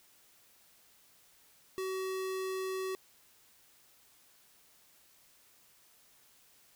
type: tone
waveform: square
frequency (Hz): 378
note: F#4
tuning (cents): +37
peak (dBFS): -35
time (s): 1.78-2.95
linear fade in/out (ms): 0
effects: white hiss -64 dBFS RMS until 6.75 s